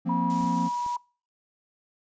triangle chord, F suspended fourth, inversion none, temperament equal, 174.61 / 233.1 / 261.6 Hz, F3 / Bb3 / C4, 0 / 0 / 0 cents, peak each -26 / -27 / -28 dBFS, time 0.05-0.69 s, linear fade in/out 20 ms
sine tone, 969 Hz, B5, 33 cents flat, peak -26 dBFS, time 0.09-0.97 s, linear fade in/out 5 ms
blue noise, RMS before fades -40 dBFS, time 0.3-0.96 s, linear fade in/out 0 ms
clicks, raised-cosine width 3 ms, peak -34 dBFS, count 3, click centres 0.41 / 0.442 / 0.863 s
effects noise-tail reverb RT60 0.4 s tail -25 dB re dry + resampled to 16000 Hz

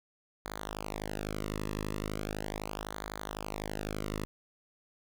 sawtooth tone with flanger, 51.91 Hz, G#1, in tune, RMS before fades -38 dBFS, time 0.45-4.25 s, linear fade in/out 0 ms, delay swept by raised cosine 0.36 to 1.34 ms, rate 0.38 Hz, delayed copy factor -0.9, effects none

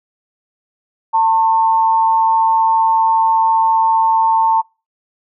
sine tone pair together, 897.4 / 1077 Hz, A5 / C6, +34 / +50 cents, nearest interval minor third, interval 316 cents, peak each -10 / -20 dBFS, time 1.13-4.62 s, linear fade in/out 20 ms, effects noise-tail reverb RT60 0.3 s tail -25 dB re dry

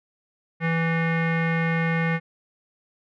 square tone with low-pass filter, 164.81 Hz, E3, in tune, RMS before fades -23 dBFS, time 0.6-2.2 s, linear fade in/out 50 ms, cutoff 2000 Hz, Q 6.2, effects none

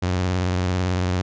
sawtooth tone with vibrato, 91 Hz, F#2, 28 cents flat, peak -16 dBFS, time 0.02-1.22 s, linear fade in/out 10 ms, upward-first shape sine, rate 18 Hz, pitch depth 74 cents each way, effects resampled to 16000 Hz

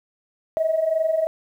sine tone pair together, 622.3 / 644.9 Hz, D#5 / E5, 0 / -38 cents, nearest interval minor second, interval 62 cents, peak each -24 / -19 dBFS, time 0.57-1.27 s, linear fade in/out 0 ms, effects tanh soft clip ceiling -11 dBFS + 9-bit

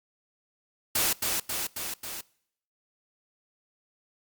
white noise with echo, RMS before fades -25 dBFS, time 0.95-1.13 s, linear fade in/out 5 ms, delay 270 ms, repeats 4, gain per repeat -3 dB, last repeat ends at 2.21 s, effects noise-tail reverb RT60 0.7 s tail -24 dB re dry + Opus 48 kbps

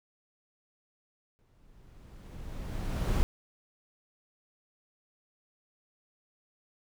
brown noise with exponential growth, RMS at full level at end -25 dBFS, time 1.39-3.23 s, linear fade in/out 0 ms, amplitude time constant 400 ms, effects none

